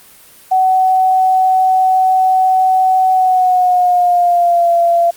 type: tone with pitch glide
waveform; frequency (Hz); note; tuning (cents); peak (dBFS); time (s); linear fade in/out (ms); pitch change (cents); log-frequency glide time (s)
sine; 751 to 684.7; F#5 to F5; +26 to -34; -8; 0.51-5.11; 10; -160; 3.11-4.71
effects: white hiss -42 dBFS RMS until 5.16 s + Opus 32 kbps